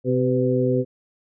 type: harmonic tone with a mistuned harmonic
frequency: 128.3 Hz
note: C3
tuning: 34 cents flat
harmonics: 1 / 2 / 3 / 4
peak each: -23 / -23 / -23 / -23 dBFS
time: 0.04-0.85 s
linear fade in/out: 50 ms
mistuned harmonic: 4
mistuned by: -38 cents
effects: none